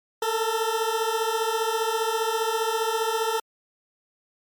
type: beating tone pair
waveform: 20% pulse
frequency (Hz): 440 / 455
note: A4 / A#4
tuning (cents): 0 / -42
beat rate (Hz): 15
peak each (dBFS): -21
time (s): 0.22-3.4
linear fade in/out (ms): 5
effects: MP3 96 kbps